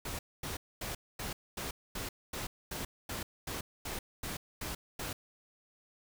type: noise bursts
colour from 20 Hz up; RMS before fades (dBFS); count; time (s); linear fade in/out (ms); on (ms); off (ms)
pink; -39; 14; 0.05-5.13; 5; 140; 240
effects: none